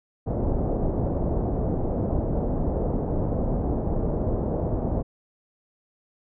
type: low-pass noise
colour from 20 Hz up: pink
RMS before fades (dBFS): -25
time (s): 0.26-5.03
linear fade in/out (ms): 20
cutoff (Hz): 680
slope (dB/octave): 24
effects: none